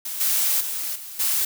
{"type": "noise with level steps", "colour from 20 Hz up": "blue", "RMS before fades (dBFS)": [-30, -21, -28, -37, -22], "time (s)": [0.05, 1.45], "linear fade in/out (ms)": 5, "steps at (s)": [0.2, 0.6, 0.95, 1.19], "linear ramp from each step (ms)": 10, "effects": []}